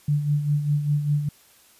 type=tone with tremolo; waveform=sine; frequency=146.83 Hz; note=D3; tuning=in tune; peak=-17 dBFS; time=0.08-1.29 s; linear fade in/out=5 ms; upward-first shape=sine; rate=5 Hz; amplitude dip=60%; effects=white hiss -55 dBFS RMS until 1.79 s + resampled to 32000 Hz